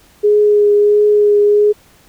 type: tone with vibrato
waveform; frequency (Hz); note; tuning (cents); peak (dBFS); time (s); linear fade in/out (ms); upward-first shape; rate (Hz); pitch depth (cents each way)
sine; 415.3; G#4; 0; -7; 0.23-1.73; 20; triangle; 1.5; 16
effects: pink hiss -48 dBFS RMS until 2.08 s